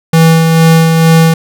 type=tone with tremolo; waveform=square; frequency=163.1 Hz; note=E3; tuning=18 cents flat; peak=-3 dBFS; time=0.13-1.34 s; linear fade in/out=5 ms; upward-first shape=sine; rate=2.2 Hz; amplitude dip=35%; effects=none